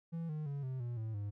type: tone with pitch steps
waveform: triangle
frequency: 166.1 / 153.2 / 141.3 / 130.32 / 120.2 / 110.86 / 102.25 Hz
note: E3 / D#3 / C#3 / C3 / B2 / A2 / G#2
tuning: +13 / -27 / +34 / -7 / -46 / +13 / -26 cents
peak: -35 dBFS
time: 0.12-1.31 s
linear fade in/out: 20 ms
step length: 170 ms
effects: none